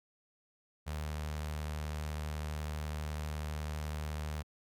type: tone with notch filter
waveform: sawtooth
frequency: 76 Hz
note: D#2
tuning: 40 cents flat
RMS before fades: -38 dBFS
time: 0.86-4.43 s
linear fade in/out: 20 ms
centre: 310 Hz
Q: 1.1
effects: MP3 96 kbps